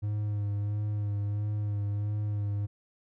triangle tone with vibrato, 103.5 Hz, G#2, 5 cents flat, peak -26 dBFS, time 0.02-2.67 s, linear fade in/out 20 ms, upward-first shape sine, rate 1.5 Hz, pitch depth 27 cents each way, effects none

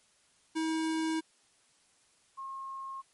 square / sine tone pair in turn, 320 / 1076.3 Hz, D#4 / C6, +49 / +49 cents, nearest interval octave + major sixth, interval 2100 cents, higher second, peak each -30 / -38 dBFS, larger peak first, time 0.55-1.21 / 2.37-3.02 s, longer first, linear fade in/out 20 ms, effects white hiss -67 dBFS RMS until 3.13 s + MP3 48 kbps

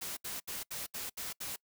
white noise bursts, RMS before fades -40 dBFS, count 7, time 0.01-1.562 s, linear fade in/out 10 ms, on 160 ms, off 72 ms, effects noise-tail reverb RT60 0.1 s tail -25 dB re dry

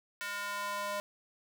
square tone with high-pass filter sweep, 203.5 Hz, G#3, 35 cents flat, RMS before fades -37 dBFS, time 0.21-1 s, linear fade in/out 0 ms, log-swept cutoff 1600 to 720 Hz, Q 2.2, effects none

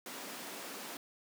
pink high-pass noise, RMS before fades -45 dBFS, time 0.06-0.97 s, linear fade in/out 2 ms, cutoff 230 Hz, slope 24 dB/octave, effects none

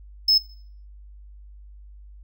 triangle tone, 5200 Hz, E8, 24 cents flat, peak -14 dBFS, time 0.28-0.38 s, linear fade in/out 5 ms, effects noise-tail reverb RT60 0.5 s tail -17 dB re dry + added 50 Hz sine -42 dBFS peak until 2.23 s

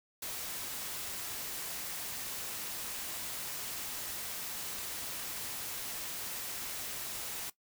white noise, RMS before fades -40 dBFS, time 0.22-7.5 s, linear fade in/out 5 ms, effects noise-tail reverb RT60 0.1 s tail -17 dB re dry

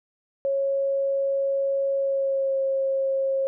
sine tone with pitch glide, 549 to 539.6 Hz, C#5 to C#5, -17 to -47 cents, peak -21 dBFS, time 0.45-3.47 s, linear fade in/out 0 ms, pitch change -30 cents, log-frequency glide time 1.96-2.59 s, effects none

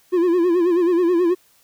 triangle tone with vibrato, 349.2 Hz, F4, in tune, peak -12 dBFS, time 0.12-1.35 s, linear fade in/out 20 ms, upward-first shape sine, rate 9.3 Hz, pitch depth 89 cents each way, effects white hiss -57 dBFS RMS until 1.63 s

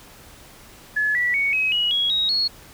sine tone with pitch steps, 1709 / 1951.8 / 2229 / 2546 / 2908 / 3321 / 3793 / 4331 Hz, G#6 / B6 / C#7 / D#7 / F#7 / G#7 / A#7 / C#8, +49 / -21 / +9 / +39 / -31 / -1 / +29 / -41 cents, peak -18 dBFS, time 0.96-2.48 s, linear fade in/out 10 ms, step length 190 ms, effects pink hiss -46 dBFS RMS until 2.73 s

